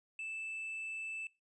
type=tone; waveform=triangle; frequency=2637 Hz; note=E7; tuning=in tune; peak=-38 dBFS; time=0.19-1.27 s; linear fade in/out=2 ms; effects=noise-tail reverb RT60 0.3 s tail -24 dB re dry + resampled to 24000 Hz